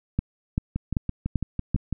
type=two click trains; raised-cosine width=5 ms; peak=-14 / -10 dBFS; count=8 / 5; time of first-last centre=0.76-1.927 / 0.19-1.746 s; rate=6 / 2.57 Hz; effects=none